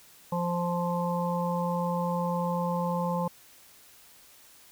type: harmonic tone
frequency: 174.4 Hz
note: F3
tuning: 2 cents flat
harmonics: 1 / 3 / 5 / 6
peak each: -29 / -32 / -33 / -35 dBFS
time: 0.32-3.28 s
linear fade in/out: 5 ms
effects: white hiss -55 dBFS RMS until 4.71 s